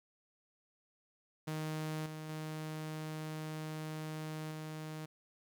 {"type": "tone with level steps", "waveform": "sawtooth", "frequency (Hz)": 155.8, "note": "D#3", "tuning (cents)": 3, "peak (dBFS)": [-33, -39, -36, -38], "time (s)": [1.47, 5.06], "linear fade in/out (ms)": 10, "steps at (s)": [2.06, 2.29, 4.51], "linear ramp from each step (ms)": 2, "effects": ["12-bit"]}